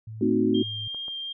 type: tone with pitch glide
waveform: sine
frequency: 110 to 106.68 Hz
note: A2 to G#2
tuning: 0 to +47 cents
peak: -35 dBFS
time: 0.07-0.88 s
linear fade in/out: 5 ms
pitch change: -53 cents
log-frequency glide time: 0.48-0.74 s
type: chord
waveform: sine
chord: A diminished seventh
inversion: none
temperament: equal with one note detuned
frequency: 224 / 261.6 / 311.1 / 370 Hz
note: A3 / C4 / Eb4 / Gb4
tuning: +31 / 0 / 0 / 0 cents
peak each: -25 dBFS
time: 0.21-0.63 s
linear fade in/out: 5 ms
type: tone with vibrato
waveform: sine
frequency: 3200 Hz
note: G7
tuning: 35 cents sharp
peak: -31 dBFS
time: 0.54-1.33 s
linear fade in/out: 10 ms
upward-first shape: triangle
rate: 2.7 Hz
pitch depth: 10 cents each way
type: clicks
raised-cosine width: 1 ms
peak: -32 dBFS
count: 2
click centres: 0.946 / 1.082 s
effects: none